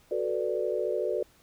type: chord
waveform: sine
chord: B minor seventh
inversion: second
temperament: equal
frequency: 370 / 440 / 493.9 / 587.3 Hz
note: F#4 / A4 / B4 / D5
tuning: 0 / 0 / 0 / 0 cents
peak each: -32 dBFS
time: 0.11-1.23 s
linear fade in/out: 5 ms
effects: pink hiss -61 dBFS RMS until 1.42 s